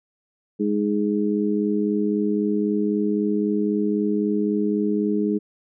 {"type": "harmonic tone", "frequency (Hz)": 103.83, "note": "G#2", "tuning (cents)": 0, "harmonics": [2, 3, 4], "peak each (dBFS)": [-22, -24, -25], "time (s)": [0.59, 5.39], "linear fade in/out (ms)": 20, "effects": []}